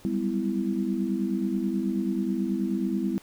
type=tone cluster; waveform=sine; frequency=191 / 200.3 / 251.7 / 330.2 Hz; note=G3 / G3 / B3 / E4; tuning=-45 / +38 / +33 / +3 cents; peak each=-34 / -28 / -30 / -30 dBFS; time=0.05-3.18 s; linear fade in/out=0 ms; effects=pink hiss -53 dBFS RMS until 3.22 s